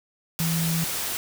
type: tone in noise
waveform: sine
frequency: 164.81 Hz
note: E3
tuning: in tune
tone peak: -23 dBFS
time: 0.4-0.84 s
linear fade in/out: 0 ms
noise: white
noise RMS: -29 dBFS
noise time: 0.39-1.17 s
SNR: +3 dB
effects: none